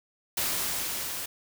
white noise with level ramp, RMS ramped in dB -28 to -35 dBFS, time 0.37-1.26 s, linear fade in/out 5 ms, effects none

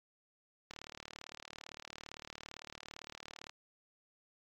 click train, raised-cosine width 0.2 ms, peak -28 dBFS, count 106, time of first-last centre 0.71-3.495 s, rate 37.7 Hz, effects AAC 48 kbps

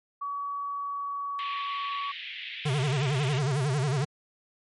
sine tone with pitch glide, 1134 to 1127.5 Hz, C#6 to C#6, +39 to +29 cents, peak -30 dBFS, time 0.21-2.12 s, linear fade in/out 10 ms, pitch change -10 cents, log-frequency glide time 0.63-1.74 s
white band-pass noise, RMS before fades -39 dBFS, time 1.39-3.39 s, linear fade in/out 0 ms, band 1900 to 3500 Hz, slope 48 dB/octave
square tone with vibrato, 138.7 Hz, C#3, 1 cent sharp, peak -25 dBFS, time 2.65-4.05 s, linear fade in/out 10 ms, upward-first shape sine, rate 11 Hz, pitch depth 170 cents each way
effects MP3 48 kbps

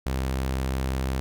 sawtooth tone, 65.7 Hz, C2, 8 cents sharp, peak -21 dBFS, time 0.06-1.2 s, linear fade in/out 0 ms, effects none

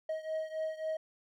triangle beating tone pair, 631 / 634.7 Hz, D#5 / D#5, +24 / +34 cents, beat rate 3.7 Hz, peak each -34 / -37 dBFS, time 0.09-0.97 s, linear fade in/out 5 ms, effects none

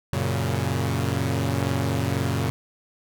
sawtooth chord, F# major, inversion none, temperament equal, 92.5 / 116.54 / 138.59 Hz, F#2 / A#2 / C#3, 0 / 0 / 0 cents, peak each -23 dBFS, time 0.13-2.5 s, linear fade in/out 0 ms, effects none

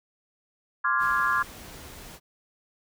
sine chord, D half-diminished seventh, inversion third, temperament equal, 1046.5 / 1174.7 / 1396.9 / 1661.2 Hz, C6 / D6 / F6 / Ab6, 0 / 0 / 0 / 0 cents, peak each -27 dBFS, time 0.84-1.43 s, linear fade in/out 10 ms
pink noise, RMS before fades -44 dBFS, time 0.98-2.2 s, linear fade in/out 50 ms
effects none

